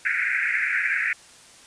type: band-pass noise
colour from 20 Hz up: pink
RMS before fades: -24 dBFS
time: 0.05-1.13 s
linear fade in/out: 2 ms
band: 1500 to 2400 Hz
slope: 96 dB/octave
effects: white hiss -49 dBFS RMS until 1.66 s + resampled to 22050 Hz